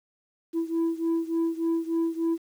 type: beating tone pair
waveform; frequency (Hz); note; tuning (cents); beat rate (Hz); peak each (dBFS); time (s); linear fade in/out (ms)
sine; 329.6 / 333; E4 / E4; 0 / +18; 3.4; -24 / -26; 0.53-2.38; 50
effects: tanh soft clip ceiling -21 dBFS + 9-bit